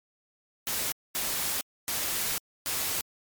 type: noise bursts at uneven times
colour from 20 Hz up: white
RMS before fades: -30 dBFS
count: 4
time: 0.67-0.92 / 1.15-1.61 / 1.88-2.38 / 2.66-3.01 s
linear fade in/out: 0 ms
effects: MP3 96 kbps